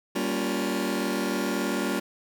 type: chord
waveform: sawtooth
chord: G half-diminished seventh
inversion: none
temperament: just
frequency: 196 / 235.2 / 282.2 / 352.8 Hz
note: G3 / Bb3 / Db4 / F4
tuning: 0 / +16 / +31 / +18 cents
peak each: -27 dBFS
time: 0.15-2 s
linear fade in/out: 10 ms
effects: none